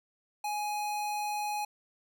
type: tone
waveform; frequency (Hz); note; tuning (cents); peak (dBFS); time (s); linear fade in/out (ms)
square; 835; G#5; +9; -32; 0.44-1.65; 5
effects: none